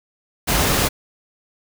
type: noise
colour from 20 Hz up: pink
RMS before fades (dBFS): -18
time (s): 0.47-0.89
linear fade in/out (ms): 20
effects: none